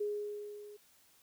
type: tone with level ramp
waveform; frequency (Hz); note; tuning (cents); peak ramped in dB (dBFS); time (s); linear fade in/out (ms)
sine; 415.2; G#4; 0; -31 to -49; 0-0.77; 10
effects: white hiss -66 dBFS RMS until 1.22 s